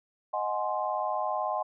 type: chord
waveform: sine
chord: Ab dominant seventh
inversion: second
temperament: equal with one note detuned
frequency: 622.3 / 740 / 838.3 / 1046.5 Hz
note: Eb5 / Gb5 / Ab5 / C6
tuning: 0 / 0 / +16 / 0 cents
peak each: -33 dBFS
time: 0.33-1.63 s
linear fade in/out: 10 ms
effects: none